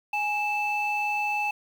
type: tone pair together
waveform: sine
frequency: 830.6 / 2637 Hz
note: G#5 / E7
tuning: 0 / 0 cents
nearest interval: octave + minor sixth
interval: 2000 cents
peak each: -26 dBFS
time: 0.13-1.51 s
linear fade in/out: 5 ms
effects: tanh soft clip ceiling -19 dBFS + 8-bit